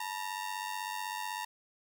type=ring-modulated tone; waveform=sawtooth; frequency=919 Hz; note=A#5; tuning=25 cents flat; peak=-29 dBFS; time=0-1.45 s; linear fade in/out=5 ms; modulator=48 Hz; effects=11-bit